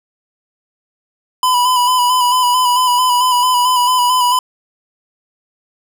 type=tone with vibrato; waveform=square; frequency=995 Hz; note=B5; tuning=13 cents sharp; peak=-11 dBFS; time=1.43-4.39 s; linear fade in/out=2 ms; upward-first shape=square; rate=4.5 Hz; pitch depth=29 cents each way; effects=none